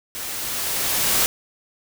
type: noise with level ramp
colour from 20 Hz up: white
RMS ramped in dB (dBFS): -31 to -18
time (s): 0.15-1.26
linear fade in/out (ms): 0
effects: none